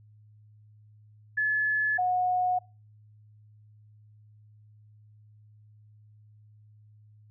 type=tone pair in turn; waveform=sine; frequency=1717 / 728.8 Hz; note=A6 / F#5; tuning=-43 / -26 cents; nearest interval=octave + minor third; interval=1483 cents; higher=first; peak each=-23 dBFS; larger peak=neither; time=1.37-1.98 / 1.98-2.59 s; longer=neither; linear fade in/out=10 ms; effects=noise-tail reverb RT60 0.4 s tail -26 dB re dry + added 106 Hz sine -53 dBFS peak until 7.3 s